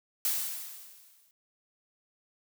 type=noise with exponential decay; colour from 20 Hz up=blue; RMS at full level=-27 dBFS; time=0.25-1.31 s; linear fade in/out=1 ms; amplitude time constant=230 ms; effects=none